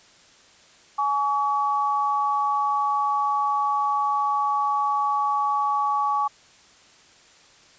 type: tone pair together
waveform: sine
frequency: 839.3 / 1135 Hz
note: G#5 / C#6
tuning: +18 / +41 cents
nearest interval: perfect fourth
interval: 523 cents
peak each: -24 / -22 dBFS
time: 0.98-6.28 s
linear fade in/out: 10 ms
effects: white hiss -53 dBFS RMS until 7.78 s + resampled to 16000 Hz